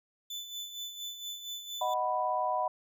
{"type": "tone with tremolo", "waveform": "35% pulse", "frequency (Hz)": 3503, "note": "A7", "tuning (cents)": -8, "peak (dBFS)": -34, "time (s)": [0.3, 1.94], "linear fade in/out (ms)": 5, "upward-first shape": "sine", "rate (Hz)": 4.3, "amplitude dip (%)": 60}
{"type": "chord", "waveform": "sine", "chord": "B major", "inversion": "first", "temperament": "equal", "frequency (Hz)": [622.3, 740, 987.8], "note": ["D#5", "F#5", "B5"], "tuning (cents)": [0, 0, 0], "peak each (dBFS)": [-34, -32, -31], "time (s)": [1.81, 2.68], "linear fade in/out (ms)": 5}
{"effects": []}